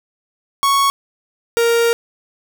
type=tone pair in turn; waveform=45% pulse; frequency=1108.7 / 466.2 Hz; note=C#6 / A#4; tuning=0 / 0 cents; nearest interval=octave + minor third; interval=1500 cents; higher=first; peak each=-12 dBFS; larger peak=neither; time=0.63-0.9 / 1.57-1.93 s; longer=second; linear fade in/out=0 ms; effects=9-bit